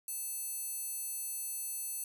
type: tone with high-pass filter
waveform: square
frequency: 880 Hz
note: A5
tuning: in tune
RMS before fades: -39 dBFS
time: 0.08-2.04 s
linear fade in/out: 2 ms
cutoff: 9500 Hz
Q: 2.5
effects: none